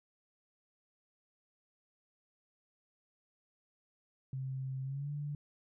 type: tone with pitch glide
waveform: sine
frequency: 132.4 to 146.06 Hz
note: C3 to D3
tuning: +21 to -9 cents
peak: -36 dBFS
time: 4.33-5.35 s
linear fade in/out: 2 ms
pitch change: +170 cents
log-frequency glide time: 4.83-5.11 s
effects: none